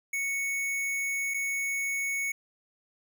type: tone with dropouts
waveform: square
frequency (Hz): 2217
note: C#7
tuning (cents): 0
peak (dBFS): -29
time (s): 0.13-2.32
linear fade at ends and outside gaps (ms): 5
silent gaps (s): 1.339-1.342
effects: none